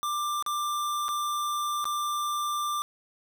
square tone with dropouts, 1185 Hz, D6, 15 cents sharp, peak -28 dBFS, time 0.03-2.82 s, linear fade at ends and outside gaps 0 ms, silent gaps 0.425-0.463 / 1.083-1.089 / 1.843-1.854 s, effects none

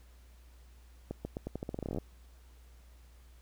accelerating click train, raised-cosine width 2 ms, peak -23 dBFS, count 18, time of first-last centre 1.11-1.984 s, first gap 140 ms, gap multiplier 0.85, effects added 60 Hz sine -54 dBFS peak until 3.41 s + pink hiss -66 dBFS RMS until 3.41 s

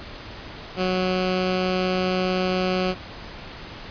10% pulse tone with notch filter, 184.4 Hz, F#3, 6 cents flat, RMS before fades -23 dBFS, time 0.76-2.95 s, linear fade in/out 50 ms, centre 940 Hz, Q 1.8, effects pink hiss -38 dBFS RMS until 3.9 s + resampled to 11025 Hz

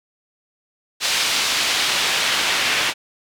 pink noise with band-pass filter sweep, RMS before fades -20 dBFS, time 1-2.94 s, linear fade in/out 50 ms, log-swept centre 3900 to 2600 Hz, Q 0.91, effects none

